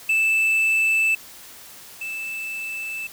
triangle tone pair in turn, 2637 / 2637 Hz, E7 / E7, 0 / 0 cents, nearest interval unison, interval 0 cents, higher neither, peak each -15 / -26 dBFS, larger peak first, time 0.09-1.15 / 2.01-3.07 s, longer neither, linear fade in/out 5 ms, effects white hiss -43 dBFS RMS until 3.12 s

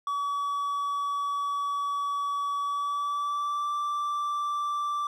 triangle tone with pitch glide, 1139 to 1171 Hz, C#6 to D6, +47 to -5 cents, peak -25 dBFS, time 0.07-5.07 s, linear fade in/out 2 ms, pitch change +48 cents, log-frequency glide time 2.6-3.73 s, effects none

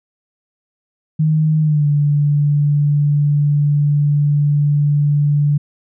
sine tone with pitch glide, 155.56 to 145.98 Hz, D#3 to D3, 0 to -10 cents, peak -11 dBFS, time 1.19-5.58 s, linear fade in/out 10 ms, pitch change -110 cents, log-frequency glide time 1.61-1.86 s, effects none

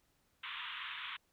white band-pass noise, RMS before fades -44 dBFS, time 0.43-1.17 s, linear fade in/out 10 ms, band 960 to 3600 Hz, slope 96 dB/octave, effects pink hiss -75 dBFS RMS until 1.32 s

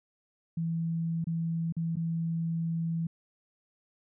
sine tone with dropouts, 165.3 Hz, E3, 5 cents sharp, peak -28 dBFS, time 0.57-3.07 s, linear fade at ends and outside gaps 5 ms, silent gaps 1.243-1.269 / 1.724-1.766 / 1.957-1.967 s, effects none

